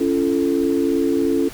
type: chord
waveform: sine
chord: Db augmented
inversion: none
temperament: equal with one note detuned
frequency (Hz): 277.2 / 340.3 / 440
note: Db4 / F4 / A4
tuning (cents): 0 / -45 / 0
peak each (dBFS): -19 / -20 / -22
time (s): 0-1.49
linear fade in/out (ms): 10
effects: pink hiss -38 dBFS RMS until 1.53 s